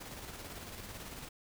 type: noise with tremolo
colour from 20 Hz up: pink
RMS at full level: -45 dBFS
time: 0-1.29 s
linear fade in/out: 10 ms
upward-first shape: square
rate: 18 Hz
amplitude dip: 35%
effects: none